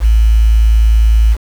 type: tone with quantisation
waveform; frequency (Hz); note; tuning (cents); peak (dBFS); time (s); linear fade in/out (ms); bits
sine; 55; A1; 0; -5; 0-1.37; 50; 5
effects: none